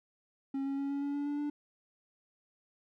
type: tone with pitch steps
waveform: triangle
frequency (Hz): 272.4 / 275.2 / 278.1 / 281 / 284 / 286.9 / 289.9 / 293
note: C#4 / C#4 / C#4 / C#4 / C#4 / D4 / D4 / D4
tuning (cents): -30 / -12 / +6 / +24 / +42 / -40 / -22 / -4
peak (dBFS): -30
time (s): 0.54-1.5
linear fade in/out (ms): 5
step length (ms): 120
effects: none